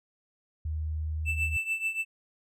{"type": "tone with pitch glide", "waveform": "sine", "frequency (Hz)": [77.78, 78.64], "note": ["D#2", "D#2"], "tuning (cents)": [0, 19], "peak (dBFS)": -29, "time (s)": [0.65, 1.57], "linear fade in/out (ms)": 5, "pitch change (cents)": 19, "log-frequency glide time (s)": [1.17, 1.24]}
{"type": "tone with tremolo", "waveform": "triangle", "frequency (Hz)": 2651, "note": "E7", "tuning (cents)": 9, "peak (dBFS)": -23, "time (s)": [1.25, 2.05], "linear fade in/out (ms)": 50, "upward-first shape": "triangle", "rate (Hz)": 6.9, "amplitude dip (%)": 85}
{"effects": []}